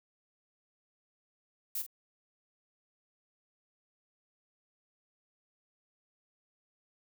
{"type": "noise with echo", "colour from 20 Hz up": "violet", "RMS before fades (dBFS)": -35, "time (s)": [1.75, 1.82], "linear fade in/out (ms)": 5, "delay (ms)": 45, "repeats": 1, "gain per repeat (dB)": -10, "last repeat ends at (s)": 1.865, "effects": []}